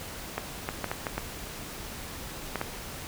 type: clicks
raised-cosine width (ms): 0.5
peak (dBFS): -14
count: 8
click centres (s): 0.38 / 0.689 / 0.843 / 0.915 / 1.068 / 1.18 / 2.557 / 2.614
effects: pink hiss -40 dBFS RMS until 3.07 s